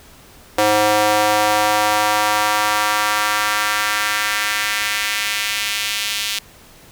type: tone with high-pass filter sweep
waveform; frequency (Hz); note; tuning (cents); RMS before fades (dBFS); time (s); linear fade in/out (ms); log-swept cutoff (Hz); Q
square; 105.6; G#2; +29; -18; 0.58-6.39; 5; 530 to 3100; 1.5
effects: pink hiss -45 dBFS RMS until 6.91 s